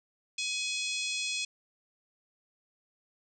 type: harmonic tone with a mistuned harmonic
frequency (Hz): 843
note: G#5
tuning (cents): +26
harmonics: 3 / 4 / 5 / 6 / 7 / 8 / 9 / 10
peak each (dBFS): -35 / -37 / -39 / -41 / -42 / -43 / -44 / -45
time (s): 0.38-1.45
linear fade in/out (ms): 5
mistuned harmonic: 7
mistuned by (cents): -29
effects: none

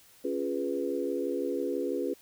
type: chord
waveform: sine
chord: C# dominant seventh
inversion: none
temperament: equal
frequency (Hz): 277.2 / 349.2 / 415.3 / 493.9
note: C#4 / E#4 / G#4 / B4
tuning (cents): 0 / 0 / 0 / 0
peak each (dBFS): -34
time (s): 0.24-2.14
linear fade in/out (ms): 10
effects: white hiss -58 dBFS RMS until 2.21 s

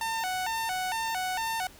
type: tone with vibrato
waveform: sawtooth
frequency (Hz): 818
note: G#5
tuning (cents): -26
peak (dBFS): -25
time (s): 0.01-1.67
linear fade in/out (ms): 2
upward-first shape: square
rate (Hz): 2.2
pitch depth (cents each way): 170
effects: pink hiss -52 dBFS RMS until 1.79 s

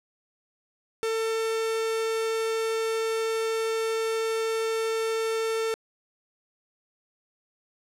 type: tone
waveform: 45% pulse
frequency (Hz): 447.9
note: A4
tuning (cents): +31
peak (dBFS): -25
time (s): 1.03-5.74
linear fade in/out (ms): 0
effects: low-pass 11000 Hz 12 dB/octave

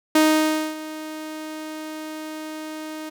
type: tone with ADSR envelope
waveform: sawtooth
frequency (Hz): 311.1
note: D#4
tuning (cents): 0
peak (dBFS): -9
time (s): 0.15-3.1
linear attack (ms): 5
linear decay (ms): 590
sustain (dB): -18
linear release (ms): 15
effects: none

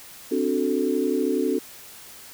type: chord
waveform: sine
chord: D dominant seventh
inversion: third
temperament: equal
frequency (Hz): 261.6 / 293.7 / 370 / 440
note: C4 / D4 / F#4 / A4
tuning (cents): 0 / 0 / 0 / 0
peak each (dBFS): -26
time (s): 0.31-1.59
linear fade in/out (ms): 10
effects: white hiss -44 dBFS RMS until 2.33 s

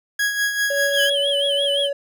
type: tone with tremolo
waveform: 40% pulse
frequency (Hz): 1657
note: G#6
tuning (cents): -4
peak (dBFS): -16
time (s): 0.19-1.1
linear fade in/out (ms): 5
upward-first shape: sine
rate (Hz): 5.1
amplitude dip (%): 55
type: tone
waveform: triangle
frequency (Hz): 564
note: C#5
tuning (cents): +30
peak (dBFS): -19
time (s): 0.7-1.93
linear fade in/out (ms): 5
type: tone with vibrato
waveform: triangle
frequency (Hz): 3155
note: G7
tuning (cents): +10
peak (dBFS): -18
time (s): 0.9-1.9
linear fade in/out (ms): 50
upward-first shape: sine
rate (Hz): 5.8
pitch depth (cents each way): 100
effects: none

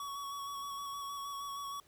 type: tone with vibrato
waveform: square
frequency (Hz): 1122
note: C#6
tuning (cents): +21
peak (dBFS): -40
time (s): 0-1.8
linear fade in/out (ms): 2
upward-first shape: square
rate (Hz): 6.4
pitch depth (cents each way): 15
effects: pink hiss -66 dBFS RMS until 1.87 s

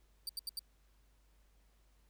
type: tone bursts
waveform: sawtooth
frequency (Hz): 4653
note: D8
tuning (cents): -17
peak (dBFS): -35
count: 4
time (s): 0.27-0.592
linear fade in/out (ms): 2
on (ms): 22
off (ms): 78
effects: added 50 Hz sine -66 dBFS peak until 2.09 s + pink hiss -75 dBFS RMS until 2.09 s

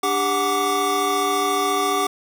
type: tone cluster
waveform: square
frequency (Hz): 293.9 / 398.8 / 740 / 1162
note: D4 / G4 / F#5 / D6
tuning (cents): +1 / +30 / 0 / -19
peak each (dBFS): -30 / -25 / -25 / -23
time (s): 0.03-2.07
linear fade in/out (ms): 5
effects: none

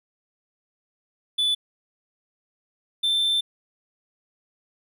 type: tone pair in turn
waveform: triangle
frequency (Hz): 3478 / 3553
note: A7 / A7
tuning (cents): -21 / +16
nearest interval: unison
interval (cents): 37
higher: second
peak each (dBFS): -18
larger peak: neither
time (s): 1.38-1.55 / 3.03-3.41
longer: second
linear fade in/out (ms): 10
effects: none

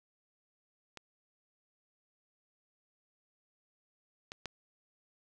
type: clicks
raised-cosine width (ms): 0.2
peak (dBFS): -28 / -25 / -21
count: 3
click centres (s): 0.973 / 4.319 / 4.457
effects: none

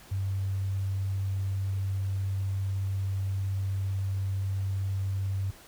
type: tone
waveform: sine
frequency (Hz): 96.9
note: G2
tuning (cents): -20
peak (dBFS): -27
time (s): 0.11-5.51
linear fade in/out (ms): 10
effects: pink hiss -52 dBFS RMS until 5.67 s

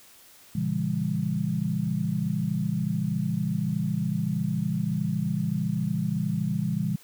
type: chord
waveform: sine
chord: A# diminished seventh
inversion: none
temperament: just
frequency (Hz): 116.54 / 139.85 / 167.82 / 201.4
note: A#2 / C#3 / E3 / G3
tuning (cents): 0 / +16 / +31 / +47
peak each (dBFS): -33 / -31 / -28 / -29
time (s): 0.55-6.96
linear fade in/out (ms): 5
effects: white hiss -53 dBFS RMS until 7.03 s

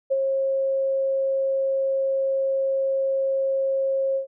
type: tone with ADSR envelope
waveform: sine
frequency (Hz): 539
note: C#5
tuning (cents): -49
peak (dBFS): -17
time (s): 0.1-4.27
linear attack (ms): 20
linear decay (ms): 32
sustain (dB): -3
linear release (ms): 110
effects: none

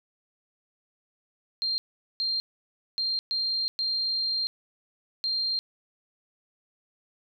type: tone bursts at uneven times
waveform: sine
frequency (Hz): 4186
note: C8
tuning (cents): 0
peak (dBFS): -25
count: 6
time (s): 1.62-1.78 / 2.2-2.4 / 2.98-3.19 / 3.31-3.68 / 3.79-4.47 / 5.24-5.59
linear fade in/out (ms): 0
effects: none

